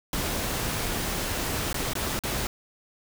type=noise with dropouts; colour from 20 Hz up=pink; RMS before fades=-29 dBFS; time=0.13-2.47 s; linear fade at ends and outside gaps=1 ms; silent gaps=1.729-1.743 / 1.934-1.953 / 2.191-2.236 s; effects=none